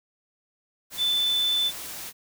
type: tone in noise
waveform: sine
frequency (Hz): 3516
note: A7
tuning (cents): -2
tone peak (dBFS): -21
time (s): 0.97-1.72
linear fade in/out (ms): 50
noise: white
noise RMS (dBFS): -37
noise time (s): 0.9-2.13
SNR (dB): +13
effects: none